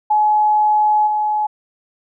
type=tone with level steps; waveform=sine; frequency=848 Hz; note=G#5; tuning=36 cents sharp; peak=-11 / -15 dBFS; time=0.1-1.47 s; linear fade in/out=10 ms; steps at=1.06 s; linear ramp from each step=20 ms; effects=none